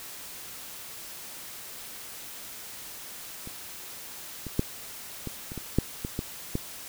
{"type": "clicks", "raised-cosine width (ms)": 3, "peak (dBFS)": [-27, -23, -10, -20, -25, -22, -8, -18, -16, -14], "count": 10, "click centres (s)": [3.474, 4.467, 4.594, 5.273, 5.519, 5.577, 5.786, 6.049, 6.191, 6.554], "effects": ["white hiss -42 dBFS RMS until 6.88 s"]}